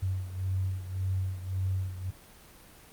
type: beating tone pair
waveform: sine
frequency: 93.6 / 95.4 Hz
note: F#2 / G2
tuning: +20 / -47 cents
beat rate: 1.8 Hz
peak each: -30 / -35 dBFS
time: 0.02-2.11 s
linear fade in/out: 10 ms
effects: pink hiss -53 dBFS RMS until 2.92 s + Opus 24 kbps